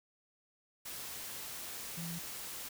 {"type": "tone in noise", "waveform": "sine", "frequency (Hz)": 168.7, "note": "E3", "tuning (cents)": 40, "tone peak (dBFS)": -40, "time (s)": [1.97, 2.19], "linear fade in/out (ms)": 10, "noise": "white", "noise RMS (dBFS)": -44, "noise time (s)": [0.85, 2.69], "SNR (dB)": 1, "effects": []}